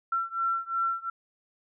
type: beating tone pair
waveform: sine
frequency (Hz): 1352 / 1354.8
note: E6 / E6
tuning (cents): +43 / +47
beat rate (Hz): 2.8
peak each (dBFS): -29 / -30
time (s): 0.12-1.1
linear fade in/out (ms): 5
effects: none